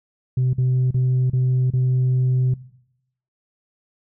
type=tone with dropouts; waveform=sine; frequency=127.8 Hz; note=C3; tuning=40 cents flat; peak=-14 dBFS; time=0.37-2.54 s; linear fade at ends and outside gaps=5 ms; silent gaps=0.533-0.581 / 0.909-0.943 / 1.3-1.332 / 1.704-1.735 s; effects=noise-tail reverb RT60 0.8 s tail -20 dB re dry + tanh soft clip ceiling -14 dBFS